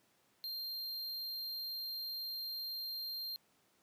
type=tone; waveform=square; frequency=4186 Hz; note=C8; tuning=in tune; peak=-40 dBFS; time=0.44-3.36 s; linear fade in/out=0 ms; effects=pink hiss -72 dBFS RMS until 3.82 s + high-pass 150 Hz 12 dB/octave